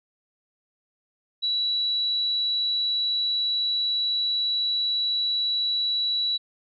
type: tone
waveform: sine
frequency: 3926 Hz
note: B7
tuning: 11 cents flat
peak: -22 dBFS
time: 1.42-6.38 s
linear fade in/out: 20 ms
effects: none